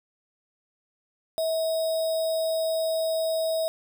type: tone with sample-and-hold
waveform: sine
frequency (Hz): 646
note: E5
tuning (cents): -35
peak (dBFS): -23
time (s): 1.38-3.68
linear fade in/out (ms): 0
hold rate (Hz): 4410
effects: none